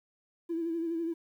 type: tone with vibrato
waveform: triangle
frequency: 332.3 Hz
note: E4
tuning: 14 cents sharp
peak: -26 dBFS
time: 0.49-1.14 s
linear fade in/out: 20 ms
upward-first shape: sine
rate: 12 Hz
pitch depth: 46 cents each way
effects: tanh soft clip ceiling -28 dBFS + 11-bit